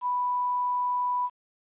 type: tone with quantisation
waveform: sine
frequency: 987.8 Hz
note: B5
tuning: in tune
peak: -24 dBFS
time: 0.01-1.3 s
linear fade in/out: 50 ms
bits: 9
effects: resampled to 8000 Hz